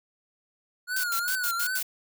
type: tone with vibrato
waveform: square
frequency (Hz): 1443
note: F#6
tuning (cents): -44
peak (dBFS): -28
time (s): 0.87-1.81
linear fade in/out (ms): 50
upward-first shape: triangle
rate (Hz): 2.6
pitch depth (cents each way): 110
type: noise bursts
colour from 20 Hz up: blue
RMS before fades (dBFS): -30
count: 6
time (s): 0.96-1.829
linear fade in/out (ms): 5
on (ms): 79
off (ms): 79
effects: none